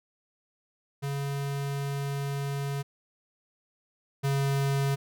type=tone pair in turn; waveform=square; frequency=140.1 / 138.57 Hz; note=C#3 / C#3; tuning=+19 / 0 cents; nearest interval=unison; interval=19 cents; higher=first; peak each=-30 / -25 dBFS; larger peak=second; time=1.02-2.83 / 4.23-4.96 s; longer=first; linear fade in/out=20 ms; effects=none